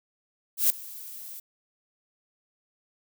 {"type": "noise with ADSR envelope", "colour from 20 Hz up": "violet", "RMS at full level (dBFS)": -19, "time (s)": [0.57, 1.4], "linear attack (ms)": 130, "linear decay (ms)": 5, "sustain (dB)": -22, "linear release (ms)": 7, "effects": []}